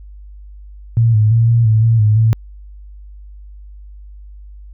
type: tone with pitch steps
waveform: sine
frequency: 115.1 / 107.4 / 114.7 / 116.5 / 109.7 / 114.1 / 106.4 / 111.8 Hz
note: A#2 / A2 / A#2 / A#2 / A2 / A#2 / G#2 / A2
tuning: -22 / -41 / -28 / -1 / -5 / -37 / +42 / +28 cents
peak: -8 dBFS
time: 0.97-2.33 s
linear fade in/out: 0 ms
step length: 170 ms
effects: added 50 Hz sine -33 dBFS peak until 4.73 s